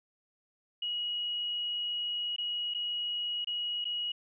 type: tone with dropouts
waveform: sine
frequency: 2903 Hz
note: F#7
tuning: 34 cents flat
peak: -31 dBFS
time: 0.82-4.12 s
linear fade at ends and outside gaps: 5 ms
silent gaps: 2.363-2.382 / 2.739-2.746 / 3.446-3.471 / 3.844-3.852 s
effects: none